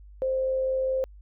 sine tone with amplitude modulation, 524 Hz, C5, 2 cents sharp, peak -22 dBFS, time 0.22-1.04 s, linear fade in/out 0 ms, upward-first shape sine, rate 84.9 Hz, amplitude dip 25%, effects added 50 Hz sine -45 dBFS peak until 1.21 s

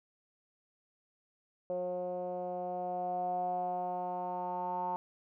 10% pulse tone with low-pass filter sweep, 179.9 Hz, F#3, 48 cents flat, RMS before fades -36 dBFS, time 1.7-4.96 s, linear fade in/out 0 ms, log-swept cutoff 570 to 900 Hz, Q 8, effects none

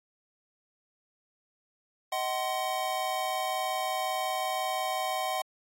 square chord, C diminished, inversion first, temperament just, 627.9 / 753.5 / 1046.5 Hz, Eb5 / Gb5 / C6, +16 / +31 / 0 cents, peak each -36 / -32 / -36 dBFS, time 2.12-5.42 s, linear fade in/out 5 ms, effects AAC 64 kbps

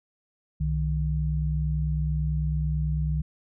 sine tone pair together, 64.6 / 153.65 Hz, C2 / D#3, -21 / -21 cents, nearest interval octave + minor third, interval 1500 cents, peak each -26 dBFS, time 0.6-3.22 s, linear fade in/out 10 ms, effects none

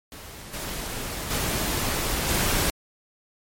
pink noise with level steps, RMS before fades -41 / -32 / -26 / -23 dBFS, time 0.12-2.7 s, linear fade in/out 0 ms, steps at 0.53 / 1.3 / 2.28 s, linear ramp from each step 10 ms, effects MP3 64 kbps

